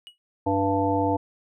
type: tone with exponential decay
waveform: triangle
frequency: 2910 Hz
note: F#7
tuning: 29 cents flat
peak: -35 dBFS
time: 0.07-0.18 s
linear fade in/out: 0 ms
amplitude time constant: 22 ms
type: harmonic tone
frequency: 98 Hz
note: G2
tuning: in tune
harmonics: 1 / 3 / 5 / 7 / 9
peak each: -29 / -25 / -27 / -28 / -26 dBFS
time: 0.46-1.17 s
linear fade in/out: 10 ms
effects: none